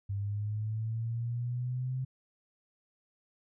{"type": "linear sweep", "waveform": "sine", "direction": "up", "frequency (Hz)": [98.9, 130.81], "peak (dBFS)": -31, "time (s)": [0.09, 2.05], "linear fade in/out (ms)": 10, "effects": []}